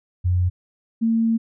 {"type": "tone pair in turn", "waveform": "sine", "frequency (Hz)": [90, 226.8], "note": ["F#2", "A#3"], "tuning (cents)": [-47, -47], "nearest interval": "octave + major third", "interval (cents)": 1600, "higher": "second", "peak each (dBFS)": -16, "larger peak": "neither", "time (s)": [[0.24, 0.5], [1.01, 1.38]], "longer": "second", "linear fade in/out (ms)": 20, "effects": []}